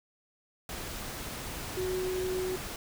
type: tone in noise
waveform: sine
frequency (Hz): 370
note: F#4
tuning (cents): 0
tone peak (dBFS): -30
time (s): 1.77-2.56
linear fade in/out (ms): 2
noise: pink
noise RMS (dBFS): -39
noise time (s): 0.69-2.76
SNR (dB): +6
effects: none